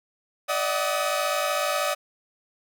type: tone cluster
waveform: sawtooth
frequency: 587 / 640 / 747 / 1264 Hz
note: D5 / D#5 / F#5 / D#6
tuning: -1 / +49 / +16 / +27 cents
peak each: -23 / -27 / -28 / -25 dBFS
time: 0.48-1.95 s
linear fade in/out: 20 ms
effects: none